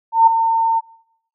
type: tone with ADSR envelope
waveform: sine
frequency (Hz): 907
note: A#5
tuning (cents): -48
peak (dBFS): -4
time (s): 0.12-0.81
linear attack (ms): 150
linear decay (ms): 7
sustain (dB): -9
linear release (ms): 29
effects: noise-tail reverb RT60 0.8 s tail -24 dB re dry